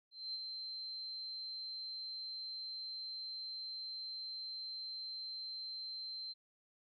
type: tone with ADSR envelope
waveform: sine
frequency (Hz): 4115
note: C8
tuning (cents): -30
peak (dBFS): -38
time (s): 0.11-6.34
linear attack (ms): 230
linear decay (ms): 32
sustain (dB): -4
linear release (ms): 27
effects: none